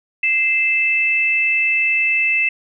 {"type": "tone pair together", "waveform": "sine", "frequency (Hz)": [2086, 2637], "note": ["C7", "E7"], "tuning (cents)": [-6, 0], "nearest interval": "major third", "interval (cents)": 406, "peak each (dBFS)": [-20, -15], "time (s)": [0.23, 2.49], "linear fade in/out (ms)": 5, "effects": []}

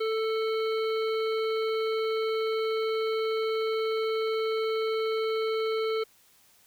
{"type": "harmonic tone with a mistuned harmonic", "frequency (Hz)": 441.7, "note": "A4", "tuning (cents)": 7, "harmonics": [1, 3, 5, 7, 9, 10], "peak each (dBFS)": [-26, -36, -40, -43, -45, -46], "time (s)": [0, 6.04], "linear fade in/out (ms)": 10, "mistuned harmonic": 10, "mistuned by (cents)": -35, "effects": ["white hiss -61 dBFS RMS until 6.66 s"]}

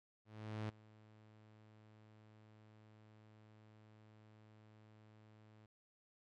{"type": "tone with ADSR envelope", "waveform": "sawtooth", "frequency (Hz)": 107.9, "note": "A2", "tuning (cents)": -33, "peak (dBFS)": -36, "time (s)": [0.25, 5.66], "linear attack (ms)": 440, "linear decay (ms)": 12, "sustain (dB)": -22, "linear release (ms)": 4, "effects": ["low-pass 4000 Hz 12 dB/octave"]}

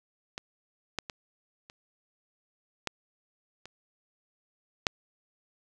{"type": "clicks", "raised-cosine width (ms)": 0.2, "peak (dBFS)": [-19, -13, -20, -30, -13, -27, -6], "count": 7, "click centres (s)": [0.379, 0.987, 1.098, 1.699, 2.873, 3.656, 4.868], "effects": []}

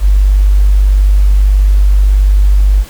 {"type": "tone", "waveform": "sine", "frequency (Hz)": 49.2, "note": "G1", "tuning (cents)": 7, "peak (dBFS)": -4, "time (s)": [0, 2.85], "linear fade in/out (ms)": 50, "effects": ["pink hiss -34 dBFS RMS until 2.89 s"]}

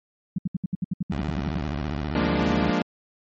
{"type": "tone bursts", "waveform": "sine", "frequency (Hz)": 182.3, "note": "F#3", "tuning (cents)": -25, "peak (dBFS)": -21, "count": 14, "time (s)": [0.36, 1.58], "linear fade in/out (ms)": 5, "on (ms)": 24, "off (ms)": 68}
{"type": "tone with vibrato", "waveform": "15% pulse", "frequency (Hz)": 73.4, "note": "D2", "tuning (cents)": 0, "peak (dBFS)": -20, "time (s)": [1.11, 2.71], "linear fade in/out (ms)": 10, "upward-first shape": "square", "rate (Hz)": 15, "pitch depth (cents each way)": 170}
{"type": "chord", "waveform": "sawtooth", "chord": "Bb dominant seventh", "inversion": "second", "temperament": "equal", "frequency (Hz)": [174.61, 207.7, 233.1, 293.7], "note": ["F3", "Ab3", "Bb3", "D4"], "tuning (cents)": [0, 0, 0, 0], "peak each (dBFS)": -23, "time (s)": [2.15, 2.82], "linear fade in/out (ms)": 2}
{"effects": ["low-pass 4000 Hz 12 dB/octave", "MP3 32 kbps"]}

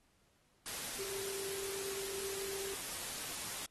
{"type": "tone in noise", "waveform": "sine", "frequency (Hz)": 392, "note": "G4", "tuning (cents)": 0, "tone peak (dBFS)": -42, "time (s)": [0.99, 2.74], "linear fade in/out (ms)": 0, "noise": "white", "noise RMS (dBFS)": -42, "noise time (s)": [0.66, 3.66], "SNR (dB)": -3, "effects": ["pink hiss -73 dBFS RMS until 3.7 s", "AAC 32 kbps"]}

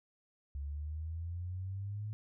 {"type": "exponential sweep", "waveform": "sine", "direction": "up", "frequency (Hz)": [69.3, 107.9], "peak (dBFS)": -37, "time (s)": [0.55, 2.13], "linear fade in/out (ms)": 0, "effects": []}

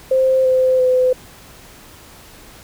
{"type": "tone with pitch steps", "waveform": "sine", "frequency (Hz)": [523.3, 515.8, 508.4], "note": ["C5", "C5", "C5"], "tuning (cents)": [0, -25, -50], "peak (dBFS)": -11, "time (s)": [0.11, 1.13], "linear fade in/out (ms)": 5, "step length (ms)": 340, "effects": ["pink hiss -42 dBFS RMS until 2.63 s"]}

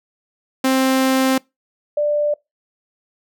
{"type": "tone pair in turn", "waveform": ["sawtooth", "sine"], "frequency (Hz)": [263.2, 590.9], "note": ["C4", "D5"], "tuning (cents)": [10, 10], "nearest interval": "octave + major second", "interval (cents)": 1400, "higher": "second", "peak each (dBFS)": [-10, -15], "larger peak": "first", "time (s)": [[0.64, 1.38], [1.97, 2.34]], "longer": "first", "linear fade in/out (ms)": 5, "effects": ["noise-tail reverb RT60 0.2 s tail -24 dB re dry"]}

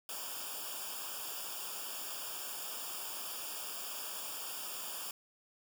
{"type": "noise with comb filter", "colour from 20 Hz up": "white", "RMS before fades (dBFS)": -42, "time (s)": [0.09, 5.11], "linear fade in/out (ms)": 2, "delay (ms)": 0.49, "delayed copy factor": -0.95, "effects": []}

